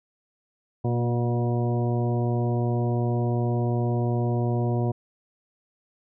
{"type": "harmonic tone with a mistuned harmonic", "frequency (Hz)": 120, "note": "B2", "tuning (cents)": -49, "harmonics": [1, 2, 3, 4, 5, 6, 8], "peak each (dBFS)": [-23, -30, -30, -36, -36, -35, -40], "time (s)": [0.84, 4.92], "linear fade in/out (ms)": 10, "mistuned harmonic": 2, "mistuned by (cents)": -20, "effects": []}